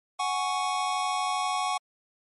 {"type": "chord", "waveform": "square", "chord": "F# suspended second", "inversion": "none", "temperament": "just", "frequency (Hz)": [740, 832.5, 1110], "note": ["F#5", "G#5", "C#6"], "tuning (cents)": [0, 4, 2], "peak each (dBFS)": [-31, -33, -30], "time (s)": [0.19, 1.78], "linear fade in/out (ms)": 10, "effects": ["MP3 48 kbps"]}